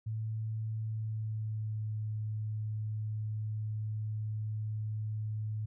sine tone with pitch glide, 110 to 107.74 Hz, A2 to A2, 0 to -36 cents, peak -33 dBFS, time 0.06-5.66 s, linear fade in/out 10 ms, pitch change -36 cents, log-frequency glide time 0.82-1.93 s, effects none

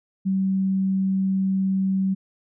sine tone, 191.5 Hz, G3, 40 cents flat, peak -19 dBFS, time 0.25-2.15 s, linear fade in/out 20 ms, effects none

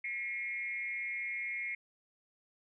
sine tone with frequency modulation, 2159 Hz, C#7, 46 cents flat, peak -35 dBFS, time 0.04-1.75 s, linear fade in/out 5 ms, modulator 217 Hz, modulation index 0.66, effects none

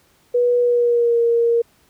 sine tone with pitch glide, 486.7 to 467.4 Hz, B4 to A#4, -25 to +5 cents, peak -13 dBFS, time 0.34-1.62 s, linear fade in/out 10 ms, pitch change -70 cents, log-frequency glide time 0.6-1.19 s, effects pink hiss -57 dBFS RMS until 1.89 s + high-pass 60 Hz 12 dB/octave

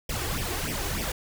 pink noise with flanger, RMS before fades -30 dBFS, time 0.09-1.12 s, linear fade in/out 5 ms, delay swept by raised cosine 0.35 to 2.75 ms, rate 3.3 Hz, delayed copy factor +0.85, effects none

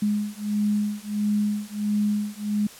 sine beating tone pair, 207.7 / 209.2 Hz, G#3 / G#3, 0 / +13 cents, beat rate 1.5 Hz, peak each -25 dBFS, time 0.02-2.67 s, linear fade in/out 5 ms, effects white hiss -45 dBFS RMS until 2.79 s + low-pass 12000 Hz 12 dB/octave

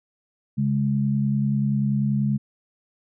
sine tone pair together, 137.35 / 207.7 Hz, C#3 / G#3, -16 / 0 cents, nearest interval perfect fifth, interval 716 cents, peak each -22 dBFS, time 0.57-2.38 s, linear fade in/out 20 ms, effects none

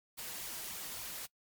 white noise with flanger, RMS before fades -43 dBFS, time 0.17-1.27 s, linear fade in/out 20 ms, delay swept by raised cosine 0.87 to 6.37 ms, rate 3.6 Hz, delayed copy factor +0.75, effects noise-tail reverb RT60 0.1 s tail -23 dB re dry + MP3 96 kbps

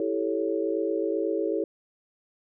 sine chord, A dominant seventh, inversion second, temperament equal, 329.6 / 392 / 440 / 554.4 Hz, E4 / G4 / A4 / C#5, 0 / 0 / 0 / 0 cents, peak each -29 / -30 / -29 / -32 dBFS, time 0-1.64 s, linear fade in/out 2 ms, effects none

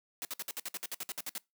white noise bursts, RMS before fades -38 dBFS, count 14, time 0.22-1.38 s, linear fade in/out 0 ms, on 29 ms, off 58 ms, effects noise-tail reverb RT60 0.2 s tail -23 dB re dry + high-pass 200 Hz 12 dB/octave

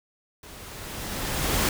pink noise with level ramp, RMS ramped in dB -45 to -22 dBFS, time 0.43-1.69 s, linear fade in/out 2 ms, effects none

